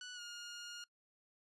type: tone with pitch glide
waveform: 15% pulse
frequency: 1480 to 1423.8 Hz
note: F#6 to F6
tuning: 0 to +33 cents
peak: -40 dBFS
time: 0.01-0.84 s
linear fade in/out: 2 ms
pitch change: -67 cents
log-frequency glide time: 0.14-0.21 s
effects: noise-tail reverb RT60 0.1 s tail -22 dB re dry + resampled to 24000 Hz